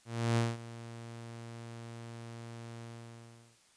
sawtooth tone with ADSR envelope, 116.2 Hz, A#2, 5 cents flat, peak -22 dBFS, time 0.05-3.59 s, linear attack 320 ms, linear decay 200 ms, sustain -18 dB, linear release 770 ms, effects white hiss -65 dBFS RMS until 3.76 s + resampled to 22050 Hz

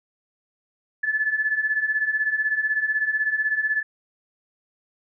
sine beating tone pair, 1720 / 1736 Hz, A6 / A6, -40 / -24 cents, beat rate 16 Hz, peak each -26 / -22 dBFS, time 1.03-3.83 s, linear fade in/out 10 ms, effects none

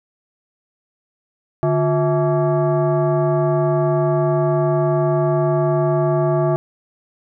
sine tone with frequency modulation, 146.83 Hz, D3, in tune, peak -14 dBFS, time 1.63-6.56 s, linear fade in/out 0 ms, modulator 503 Hz, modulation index 1.3, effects none

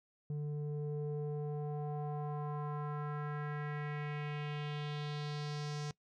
square tone with low-pass filter sweep, 148 Hz, D3, 14 cents sharp, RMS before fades -39 dBFS, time 0.3-5.91 s, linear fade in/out 2 ms, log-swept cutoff 300 to 6000 Hz, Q 2.5, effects noise-tail reverb RT60 0.1 s tail -21 dB re dry

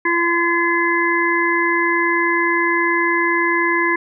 harmonic tone, 341.2 Hz, F4, 40 cents flat, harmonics 1 / 3 / 5 / 6, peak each -20 / -20 / -20 / -20 dBFS, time 0.05-3.96 s, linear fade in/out 5 ms, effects none

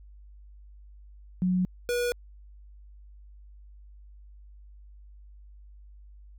sine / square tone pair in turn, 182.7 / 484.1 Hz, F#3 / B4, -22 / -35 cents, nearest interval octave + perfect fourth, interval 1687 cents, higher second, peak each -22 / -26 dBFS, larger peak first, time 1.42-1.65 / 1.89-2.12 s, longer neither, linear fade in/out 0 ms, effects added 50 Hz sine -47 dBFS peak until 6.38 s

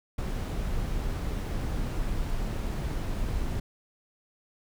brown noise, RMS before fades -30 dBFS, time 0.18-3.6 s, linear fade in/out 5 ms, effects none

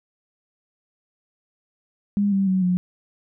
sine tone with pitch steps, 202.9 / 195.08 / 187.57 / 180.35 Hz, G#3 / G3 / F#3 / F#3, -40 / -8 / +24 / -44 cents, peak -17 dBFS, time 2.17-2.77 s, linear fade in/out 0 ms, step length 150 ms, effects none

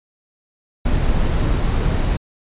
brown noise, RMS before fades -17 dBFS, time 0.85-2.17 s, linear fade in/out 10 ms, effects resampled to 8000 Hz

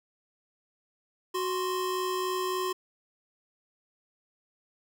square tone pair together, 370 / 1046.5 Hz, F#4 / C6, 0 / 0 cents, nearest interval octave + tritone, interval 1800 cents, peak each -31 / -33 dBFS, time 1.34-2.73 s, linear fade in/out 10 ms, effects none

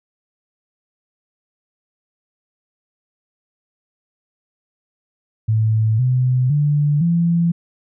sine tone with pitch steps, 110 / 127.09 / 146.83 / 169.64 Hz, A2 / C3 / D3 / E3, 0 / -50 / 0 / +50 cents, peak -13 dBFS, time 5.48-7.52 s, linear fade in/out 10 ms, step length 510 ms, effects none

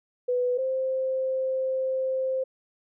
sine tone pair in turn, 495.7 / 523.7 Hz, B4 / C5, +6 / +1 cents, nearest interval minor second, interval 95 cents, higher second, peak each -22 / -24 dBFS, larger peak first, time 0.28-0.58 / 0.58-2.44 s, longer second, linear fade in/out 10 ms, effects none

